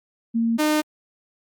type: tone pair in turn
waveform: sine / sawtooth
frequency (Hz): 229.6 / 304.7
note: A#3 / D#4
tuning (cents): -26 / -36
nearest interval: perfect fourth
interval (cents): 490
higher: second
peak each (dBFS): -18 / -14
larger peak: second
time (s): 0.34-0.58 / 0.58-0.82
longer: neither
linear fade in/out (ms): 20
effects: Opus 48 kbps